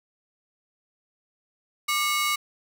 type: ring-modulated tone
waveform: sawtooth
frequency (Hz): 1688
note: G#6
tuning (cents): +28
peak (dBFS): -16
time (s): 1.88-2.36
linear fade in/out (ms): 10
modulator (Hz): 502
effects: none